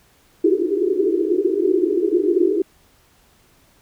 white band-pass noise, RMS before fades -18 dBFS, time 0.44-2.62 s, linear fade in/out 5 ms, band 320 to 410 Hz, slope 96 dB/octave, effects pink hiss -56 dBFS RMS until 3.81 s

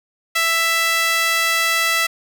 sawtooth tone with high-pass filter, 662 Hz, E5, 7 cents sharp, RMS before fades -18 dBFS, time 0.35-2.07 s, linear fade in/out 10 ms, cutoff 1800 Hz, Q 1.6, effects none

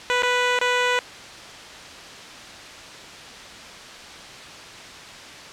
10% pulse tone with dropouts, 493.9 Hz, B4, in tune, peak -10 dBFS, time 0.1-0.99 s, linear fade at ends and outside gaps 0 ms, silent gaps 0.222-0.232 / 0.589-0.613 s, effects white hiss -39 dBFS RMS until 5.52 s + low-pass 5000 Hz 12 dB/octave

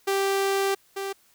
sawtooth tone pair in turn, 392 / 392 Hz, G4 / G4, 0 / 0 cents, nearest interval unison, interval 0 cents, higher neither, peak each -18 / -25 dBFS, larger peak first, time 0.07-0.75 / 0.96-1.13 s, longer first, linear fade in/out 10 ms, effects white hiss -61 dBFS RMS until 1.34 s

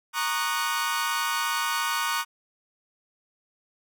sawtooth chord, D# minor seventh, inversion second, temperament equal with one note detuned, 932.3 / 1108.7 / 1226 / 1480 Hz, A#5 / C#6 / D#6 / F#6, 0 / 0 / -26 / 0 cents, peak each -27 dBFS, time 0.13-2.25 s, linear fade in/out 50 ms, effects none

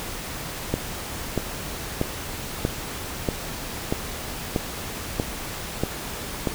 click train, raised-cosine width 2 ms, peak -8 dBFS, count 10, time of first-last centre 0.74-6.472 s, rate 1.57 Hz, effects pink hiss -33 dBFS RMS until 6.54 s

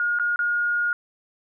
sine tone with dropouts, 1430 Hz, F6, 41 cents sharp, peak -20 dBFS, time 0-0.93 s, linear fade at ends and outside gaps 1 ms, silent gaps 0.188-0.197 / 0.36-0.391 s, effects none

